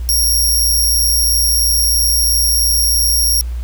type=tone with amplitude modulation; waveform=15% pulse; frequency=5588 Hz; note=F8; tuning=in tune; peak=-4 dBFS; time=0.09-3.41 s; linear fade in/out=0 ms; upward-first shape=sine; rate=123 Hz; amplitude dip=45%; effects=added 60 Hz sine -19 dBFS peak until 3.63 s + pink hiss -44 dBFS RMS until 3.63 s